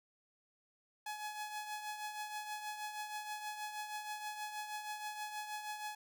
sawtooth tone with tremolo, 845 Hz, G#5, 30 cents sharp, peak -35 dBFS, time 1.06-5.95 s, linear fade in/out 5 ms, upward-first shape triangle, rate 6.3 Hz, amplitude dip 60%, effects none

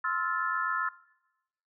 sine chord, F major seventh, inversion second, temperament just, 1047.7 / 1309.6 / 1396.9 / 1746.1 Hz, C6 / E6 / F6 / A6, +2 / -12 / 0 / -14 cents, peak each -34 / -31 / -33 / -34 dBFS, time 0.04-0.89 s, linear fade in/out 5 ms, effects noise-tail reverb RT60 0.9 s tail -19 dB re dry

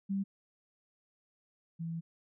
sine tone pair in turn, 196 / 165.48 Hz, G3 / E3, 0 / +7 cents, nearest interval minor third, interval 293 cents, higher first, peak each -30 / -35 dBFS, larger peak first, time 0.09-0.24 / 1.79-2.01 s, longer second, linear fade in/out 20 ms, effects none

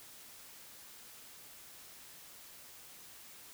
silence, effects white hiss -54 dBFS RMS until 3.53 s

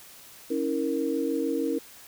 sine chord, A# diminished, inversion first, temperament equal with one note detuned, 277.2 / 323.6 / 466.2 Hz, C#4 / E4 / A#4, 0 / -32 / 0 cents, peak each -29 dBFS, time 0.5-1.79 s, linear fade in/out 10 ms, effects white hiss -49 dBFS RMS until 2.07 s

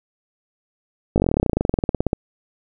slowing click train, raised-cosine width 2 ms, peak -4 dBFS, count 27, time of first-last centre 1.16-2.131 s, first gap 19 ms, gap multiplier 1.05, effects none

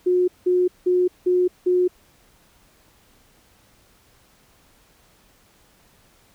sine tone bursts, 361.4 Hz, F#4, 41 cents flat, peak -15 dBFS, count 5, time 0.06-1.88 s, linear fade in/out 10 ms, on 220 ms, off 180 ms, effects pink hiss -57 dBFS RMS until 6.34 s

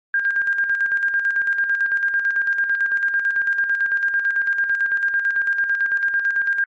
sine tone with tremolo, 1604 Hz, G6, 39 cents sharp, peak -15 dBFS, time 0.14-6.64 s, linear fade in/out 2 ms, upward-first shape square, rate 9 Hz, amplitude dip 50%, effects MP3 32 kbps

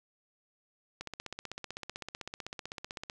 click train, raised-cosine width 0.2 ms, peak -22 dBFS, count 34, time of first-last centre 1.01-3.099 s, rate 15.8 Hz, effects none

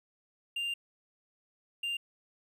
triangle tone bursts at uneven times, 2793 Hz, F7, 1 cent flat, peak -30 dBFS, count 2, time 0.56-0.74 / 1.83-1.97 s, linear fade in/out 5 ms, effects none

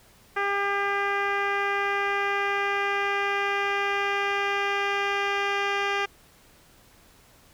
10% pulse tone with low-pass filter sweep, 400.6 Hz, G4, 38 cents sharp, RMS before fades -26 dBFS, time 0.36-6.06 s, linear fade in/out 10 ms, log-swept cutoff 1900 to 3300 Hz, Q 1.4, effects pink hiss -56 dBFS RMS until 7.53 s

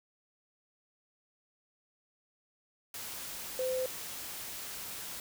sine tone in noise, 514 Hz, C5, 31 cents flat, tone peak -30 dBFS, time 3.59-3.86 s, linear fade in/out 2 ms, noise white, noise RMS -42 dBFS, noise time 2.94-5.2 s, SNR +9 dB, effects none

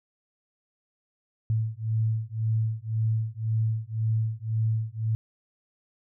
sine beating tone pair, 110 / 111.9 Hz, A2 / A2, 0 / +30 cents, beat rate 1.9 Hz, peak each -27 dBFS, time 1.5-5.15 s, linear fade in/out 0 ms, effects none

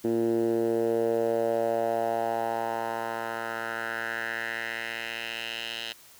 10% pulse tone with band-pass filter sweep, 115 Hz, A#2, 23 cents flat, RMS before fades -29 dBFS, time 0.04-5.93 s, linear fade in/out 10 ms, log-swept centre 310 to 3300 Hz, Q 3, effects white hiss -53 dBFS RMS until 6.19 s

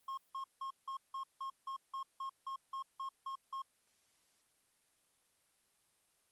triangle tone bursts, 1076 Hz, C6, 48 cents sharp, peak -37 dBFS, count 14, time 0.08-3.62 s, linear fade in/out 5 ms, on 95 ms, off 170 ms, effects white hiss -74 dBFS RMS until 6.31 s + Opus 32 kbps

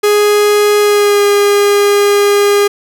45% pulse tone with pitch glide, 415.3 to 407.2 Hz, G#4 to G#4, 0 to -34 cents, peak -7 dBFS, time 0.03-2.68 s, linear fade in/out 10 ms, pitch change -34 cents, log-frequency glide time 0.8-1.24 s, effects none

